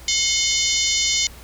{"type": "harmonic tone with a mistuned harmonic", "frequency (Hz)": 719, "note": "F#5", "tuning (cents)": -50, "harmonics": [3, 4, 5, 6, 7, 8, 9, 10], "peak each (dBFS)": [-26, -26, -26, -26, -26, -26, -26, -26], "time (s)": [0.08, 1.27], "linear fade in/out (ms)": 2, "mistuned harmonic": 4, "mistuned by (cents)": 90, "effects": ["added 60 Hz sine -41 dBFS peak until 1.43 s", "pink hiss -44 dBFS RMS until 1.43 s"]}